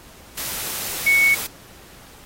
sine tone in noise, 2217 Hz, C#7, in tune, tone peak -13 dBFS, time 1.06-1.35 s, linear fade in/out 10 ms, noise white, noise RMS -28 dBFS, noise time 0.37-1.47 s, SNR +12 dB, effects pink hiss -46 dBFS RMS until 2.25 s + AAC 48 kbps

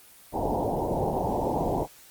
white low-pass noise, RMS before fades -27 dBFS, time 0.32-1.87 s, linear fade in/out 50 ms, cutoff 930 Hz, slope 96 dB/octave, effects white hiss -52 dBFS RMS until 2.1 s + Opus 24 kbps

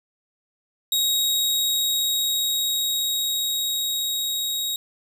sawtooth tone with level ramp, 3787 Hz, A#7, 27 cents sharp, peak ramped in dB -16 to -21 dBFS, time 0.92-4.76 s, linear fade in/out 2 ms, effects none

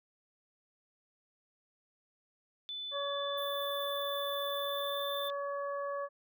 sine tone with pitch glide, 3500 to 3541 Hz, A7 to A7, -10 to +10 cents, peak -38 dBFS, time 2.69-5.3 s, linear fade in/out 0 ms, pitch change +20 cents, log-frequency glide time 4.52-5.03 s
harmonic tone, 565 Hz, C#5, 33 cents sharp, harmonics 1 / 2 / 3, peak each -36 / -39 / -47 dBFS, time 2.91-6.09 s, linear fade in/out 50 ms
pink high-pass noise, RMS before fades -49 dBFS, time 3.37-5.29 s, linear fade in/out 10 ms, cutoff 11000 Hz, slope 96 dB/octave
effects none

